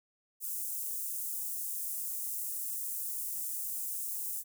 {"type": "high-pass noise", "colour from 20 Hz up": "white", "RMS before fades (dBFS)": -37, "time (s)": [0.4, 4.44], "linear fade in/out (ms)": 50, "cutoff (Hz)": 7900, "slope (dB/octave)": 24, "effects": []}